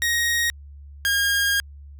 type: tone pair in turn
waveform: sawtooth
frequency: 1877 / 1621.8 Hz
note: A#6 / G#6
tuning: +11 / -42 cents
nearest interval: minor third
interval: 253 cents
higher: first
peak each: -16 / -15 dBFS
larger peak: second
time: 0.02-0.5 / 1.05-1.6 s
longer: second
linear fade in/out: 0 ms
effects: added 71 Hz sine -39 dBFS peak until 1.99 s